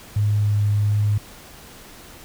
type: tone with vibrato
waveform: sine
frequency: 103.83 Hz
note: G#2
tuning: in tune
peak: -16 dBFS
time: 0.16-1.18 s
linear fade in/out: 5 ms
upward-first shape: sine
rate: 1.5 Hz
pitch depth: 8 cents each way
effects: pink hiss -43 dBFS RMS until 2.24 s